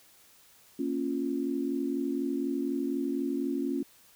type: chord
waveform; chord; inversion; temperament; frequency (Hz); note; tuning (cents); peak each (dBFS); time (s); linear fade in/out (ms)
sine; Bb minor; none; equal; 233.1 / 277.2 / 349.2; Bb3 / Db4 / F4; 0 / 0 / 0; -35 / -30 / -34; 0.79-3.83; 5
effects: white hiss -59 dBFS RMS until 4.15 s